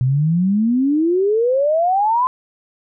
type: exponential sweep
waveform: sine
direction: up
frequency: 123.47 to 1040 Hz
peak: -13 dBFS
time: 0.01-2.27 s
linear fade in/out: 0 ms
effects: none